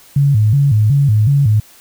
sine tone with vibrato, 122.9 Hz, B2, 8 cents flat, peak -8 dBFS, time 0.16-1.6 s, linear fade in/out 5 ms, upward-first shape square, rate 2.7 Hz, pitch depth 240 cents each way, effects white hiss -44 dBFS RMS until 1.8 s

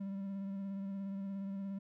triangle tone with vibrato, 196 Hz, G3, in tune, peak -36 dBFS, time 0-1.79 s, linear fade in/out 10 ms, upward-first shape sine, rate 17 Hz, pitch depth 24 cents each way, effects none

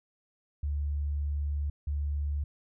sine tone pair in turn, 72.6 / 72.6 Hz, D2 / D2, -19 / -19 cents, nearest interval unison, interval 0 cents, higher neither, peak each -28 dBFS, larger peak neither, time 0.63-1.7 / 1.87-2.44 s, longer first, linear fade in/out 5 ms, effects none

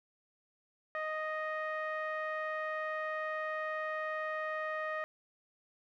sawtooth tone with low-pass filter, 622.3 Hz, D#5, in tune, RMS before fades -37 dBFS, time 0.95-5.04 s, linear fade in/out 0 ms, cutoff 1700 Hz, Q 4.1, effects none

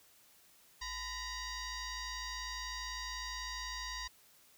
sine tone with frequency modulation, 1856 Hz, A#6, 8 cents flat, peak -38 dBFS, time 0.81-4.08 s, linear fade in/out 10 ms, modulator 956 Hz, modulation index 4.1, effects tanh soft clip ceiling -34 dBFS + white hiss -64 dBFS RMS until 4.57 s

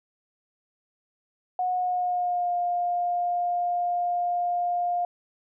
sine tone with pitch glide, 730 to 705.5 Hz, F#5 to F5, -24 to +17 cents, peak -23 dBFS, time 1.59-5.05 s, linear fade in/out 2 ms, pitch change -59 cents, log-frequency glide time 1.7-2.54 s, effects none

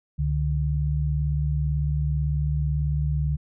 sine tone pair together, 69.32 / 147.4 Hz, C#2 / D3, +1 / +7 cents, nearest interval octave + minor second, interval 1306 cents, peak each -24 / -24 dBFS, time 0.18-3.37 s, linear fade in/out 20 ms, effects none

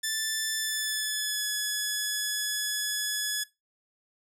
10% pulse tone with pitch glide, 1760 to 1699.1 Hz, A6 to G#6, 0 to +39 cents, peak -19 dBFS, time 0.03-3.44 s, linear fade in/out 10 ms, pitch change -61 cents, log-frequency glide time 0.58-1.46 s, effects noise-tail reverb RT60 0.2 s tail -19 dB re dry

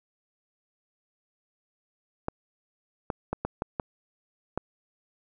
clicks, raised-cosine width 1 ms, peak -14 dBFS, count 7, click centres 2.284 / 3.102 / 3.33 / 3.45 / 3.621 / 3.798 / 4.576 s, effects none

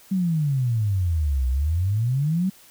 sine exponential two-way sweep, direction down then up, 196 to 61.8 to 196 Hz, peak -19 dBFS, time 0.11-2.5 s, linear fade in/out 10 ms, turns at 1.48 s, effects white hiss -51 dBFS RMS until 2.7 s

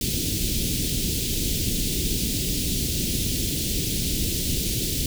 pink band-stop noise, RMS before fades -25 dBFS, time 0.01-5.06 s, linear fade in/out 2 ms, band 360 to 3100 Hz, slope 24 dB/octave, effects none

